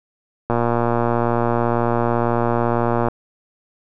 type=click train; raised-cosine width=1 ms; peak=-5 dBFS; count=306; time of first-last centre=0.5-3.085 s; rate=118 Hz; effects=none